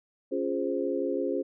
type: chord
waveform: sine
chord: Db major seventh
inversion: none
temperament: equal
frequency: 277.2 / 349.2 / 415.3 / 523.3 Hz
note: Db4 / F4 / Ab4 / C5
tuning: 0 / 0 / 0 / 0 cents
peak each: -32 dBFS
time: 0.31-1.43 s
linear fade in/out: 20 ms
effects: none